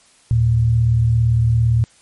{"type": "tone pair together", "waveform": "sine", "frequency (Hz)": [77.78, 115.4], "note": ["D#2", "A#2"], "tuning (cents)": [0, -17], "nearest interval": "perfect fifth", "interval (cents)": 683, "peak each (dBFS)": [-21, -12], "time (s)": [0.31, 1.84], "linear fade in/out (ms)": 0, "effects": ["white hiss -52 dBFS RMS until 2.01 s", "MP3 48 kbps"]}